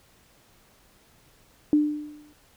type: tone with exponential decay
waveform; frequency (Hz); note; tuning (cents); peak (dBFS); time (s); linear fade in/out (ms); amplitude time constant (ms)
sine; 298.6; D4; +29; -14; 1.73-2.33; 1; 130
effects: pink hiss -59 dBFS RMS until 2.56 s